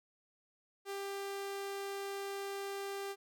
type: tone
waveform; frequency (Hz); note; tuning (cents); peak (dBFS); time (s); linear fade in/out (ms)
sawtooth; 396; G4; +18; -35; 0.85-3.16; 50
effects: none